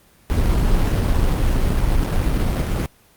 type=noise with sample-and-hold; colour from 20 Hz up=brown; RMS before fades=-17 dBFS; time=0.3-2.86 s; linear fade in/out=0 ms; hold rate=4410 Hz; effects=pink hiss -53 dBFS RMS until 3.16 s + Opus 24 kbps